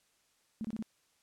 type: tone bursts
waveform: sine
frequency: 220 Hz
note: A3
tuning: in tune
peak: -34 dBFS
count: 4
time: 0.61-0.825 s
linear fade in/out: 0 ms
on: 35 ms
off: 25 ms
effects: white hiss -72 dBFS RMS until 1.22 s + low-pass 10000 Hz 12 dB/octave